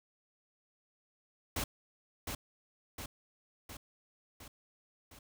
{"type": "noise with echo", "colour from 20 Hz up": "pink", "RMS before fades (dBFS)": -35, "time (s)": [1.56, 1.64], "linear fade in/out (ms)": 5, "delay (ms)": 710, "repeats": 5, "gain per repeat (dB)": -4, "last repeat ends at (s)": 5.19, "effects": []}